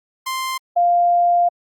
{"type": "tone pair in turn", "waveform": ["sawtooth", "sine"], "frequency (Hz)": [1046.5, 698.5], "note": ["C6", "F5"], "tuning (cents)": [0, 0], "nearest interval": "perfect fifth", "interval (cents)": 700, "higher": "first", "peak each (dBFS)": [-18, -12], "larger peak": "second", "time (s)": [[0.26, 0.58], [0.76, 1.49]], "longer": "second", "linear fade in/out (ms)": 10, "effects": ["Opus 48 kbps"]}